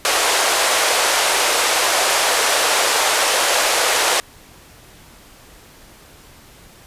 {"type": "band-pass noise", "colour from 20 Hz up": "pink", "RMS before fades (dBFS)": -17, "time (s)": [0.05, 4.2], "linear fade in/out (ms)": 0, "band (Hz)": [480, 11000], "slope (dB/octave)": 24, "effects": ["pink hiss -45 dBFS RMS until 6.86 s", "resampled to 32000 Hz"]}